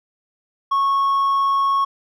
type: tone with hard clipping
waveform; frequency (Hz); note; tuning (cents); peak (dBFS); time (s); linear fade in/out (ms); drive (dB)
sine; 1101; C#6; -12; -16; 0.71-1.85; 10; 2
effects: none